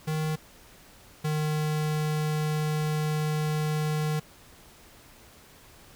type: tone pair in turn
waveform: square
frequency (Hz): 155.56 / 153.06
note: D#3 / D#3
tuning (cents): 0 / -28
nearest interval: unison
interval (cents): 28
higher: first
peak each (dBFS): -27 / -26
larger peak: second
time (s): 0.07-0.36 / 1.24-4.2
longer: second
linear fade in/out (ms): 10
effects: pink hiss -53 dBFS RMS until 5.95 s